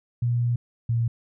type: tone pair in turn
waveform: sine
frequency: 120 / 116.52 Hz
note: B2 / A#2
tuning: -49 / 0 cents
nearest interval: minor second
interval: 51 cents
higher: first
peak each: -20 dBFS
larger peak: neither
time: 0.22-0.56 / 0.89-1.08 s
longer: first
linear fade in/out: 5 ms
effects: none